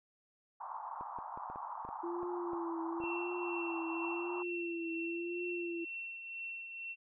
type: band-pass noise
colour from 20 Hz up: pink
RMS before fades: -44 dBFS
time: 0.6-4.43 s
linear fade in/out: 10 ms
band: 820 to 1100 Hz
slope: 48 dB/octave
type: clicks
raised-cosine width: 1 ms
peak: -33 dBFS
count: 11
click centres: 1.01 / 1.187 / 1.375 / 1.5 / 1.559 / 1.85 / 1.889 / 2.231 / 2.533 / 3.002 / 3.038 s
type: tone with vibrato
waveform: sine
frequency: 341.5 Hz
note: F4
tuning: 39 cents flat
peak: -37 dBFS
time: 2.03-5.85 s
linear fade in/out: 10 ms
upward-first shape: triangle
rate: 0.95 Hz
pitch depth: 65 cents each way
type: tone with tremolo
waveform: sine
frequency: 2709 Hz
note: E7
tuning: 47 cents sharp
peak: -39 dBFS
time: 3-6.96 s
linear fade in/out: 50 ms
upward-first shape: triangle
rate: 2.1 Hz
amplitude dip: 50%
effects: none